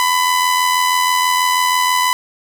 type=tone with amplitude modulation; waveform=sawtooth; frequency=1001 Hz; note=B5; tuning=23 cents sharp; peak=-7 dBFS; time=0-2.13 s; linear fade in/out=0 ms; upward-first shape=sine; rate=86.2 Hz; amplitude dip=45%; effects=none